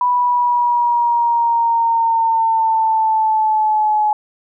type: exponential sweep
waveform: sine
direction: down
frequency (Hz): 987 to 846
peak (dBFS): -12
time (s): 0.01-4.13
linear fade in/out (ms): 2
effects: none